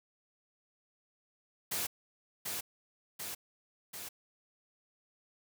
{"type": "noise with echo", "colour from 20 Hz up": "white", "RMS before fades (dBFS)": -35, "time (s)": [1.71, 1.87], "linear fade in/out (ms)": 10, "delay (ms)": 740, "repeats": 3, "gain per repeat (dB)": -3, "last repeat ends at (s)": 4.09, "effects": []}